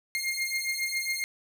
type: beating tone pair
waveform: sawtooth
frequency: 2123 / 2130.3 Hz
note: C7 / C7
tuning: +25 / +31 cents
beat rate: 7.3 Hz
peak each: -28 dBFS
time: 0.15-1.24 s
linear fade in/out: 0 ms
effects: none